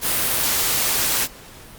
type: noise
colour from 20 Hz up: white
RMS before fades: -20 dBFS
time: 0.01-1.28 s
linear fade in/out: 50 ms
effects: pink hiss -42 dBFS RMS until 1.78 s + Opus 48 kbps